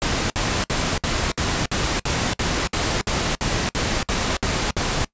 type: noise bursts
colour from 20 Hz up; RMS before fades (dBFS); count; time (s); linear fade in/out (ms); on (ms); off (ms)
pink; -22; 15; 0.02-5.046; 0; 280; 59
effects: noise-tail reverb RT60 0.1 s tail -21 dB re dry + resampled to 16000 Hz